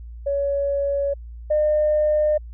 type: tone pair in turn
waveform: sine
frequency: 562 / 605.3 Hz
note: C#5 / D#5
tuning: +24 / -48 cents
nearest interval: minor second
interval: 128 cents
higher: second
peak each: -19 / -15 dBFS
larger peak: second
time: 0.26-1.14 / 1.5-2.38 s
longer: neither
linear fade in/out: 10 ms
effects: tanh soft clip ceiling -11 dBFS + added 58 Hz sine -34 dBFS peak until 2.53 s